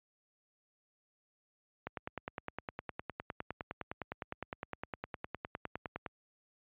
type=click train; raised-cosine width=0.5 ms; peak=-23 dBFS; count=42; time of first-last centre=1.87-6.062 s; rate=9.78 Hz; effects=high-pass 60 Hz 12 dB/octave + resampled to 8000 Hz